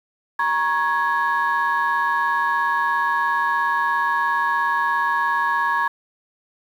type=tone cluster; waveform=sine; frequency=943 / 1100 / 1673 Hz; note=A#5 / C#6 / G#6; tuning=+20 / -14 / +12 cents; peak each=-21 dBFS; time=0.39-5.88 s; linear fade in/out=5 ms; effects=tanh soft clip ceiling -12 dBFS + 8-bit